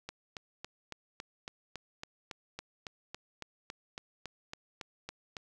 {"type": "click train", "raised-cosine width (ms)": 0.2, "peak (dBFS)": -23, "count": 20, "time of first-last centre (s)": [0.09, 5.368], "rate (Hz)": 3.6, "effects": []}